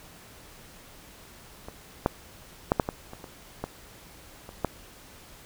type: clicks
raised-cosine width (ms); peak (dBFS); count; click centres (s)
1; -25 / -7 / -6 / -6 / -14 / -26 / -26 / -16 / -27 / -10; 10; 1.685 / 2.061 / 2.719 / 2.798 / 2.889 / 3.134 / 3.242 / 3.64 / 4.491 / 4.647
effects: pink hiss -50 dBFS RMS until 5.45 s